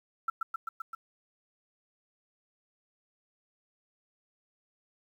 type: tone with echo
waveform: sine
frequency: 1337 Hz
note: E6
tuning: 24 cents sharp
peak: -26 dBFS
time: 0.28-0.3 s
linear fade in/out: 5 ms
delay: 130 ms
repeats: 5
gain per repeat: -2 dB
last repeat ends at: 0.95 s
effects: 10-bit